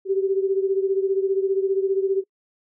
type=beating tone pair; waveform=sine; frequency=384.5 / 399.5 Hz; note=G4 / G4; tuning=-33 / +33 cents; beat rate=15 Hz; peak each=-20 / -25 dBFS; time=0.05-2.24 s; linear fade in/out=50 ms; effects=noise-tail reverb RT60 0.1 s tail -25 dB re dry